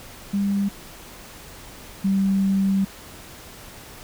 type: tone pair in turn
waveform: sine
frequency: 199.6 / 194.48 Hz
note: G3 / G3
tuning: +32 / -13 cents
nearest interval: unison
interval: 45 cents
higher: first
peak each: -19 / -17 dBFS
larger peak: second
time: 0.33-0.69 / 2.04-2.85 s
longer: second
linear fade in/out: 10 ms
effects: pink hiss -42 dBFS RMS until 4.03 s